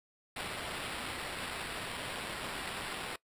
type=noise with sample-and-hold; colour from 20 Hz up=white; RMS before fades=-40 dBFS; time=0.36-3.16 s; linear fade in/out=5 ms; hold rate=6300 Hz; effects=noise-tail reverb RT60 0.1 s tail -21 dB re dry + resampled to 32000 Hz